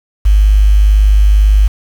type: tone with quantisation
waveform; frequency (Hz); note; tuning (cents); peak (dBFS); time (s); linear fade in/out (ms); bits
sine; 51; G#1; -31; -4; 0.25-1.68; 10; 5
effects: none